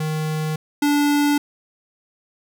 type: tone pair in turn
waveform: square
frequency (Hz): 155.56 / 290.5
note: D#3 / D4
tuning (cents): 0 / -19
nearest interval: major seventh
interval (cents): 1081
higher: second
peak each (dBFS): -22 / -16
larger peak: second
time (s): 0-0.56 / 0.82-1.38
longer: neither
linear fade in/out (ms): 5
effects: none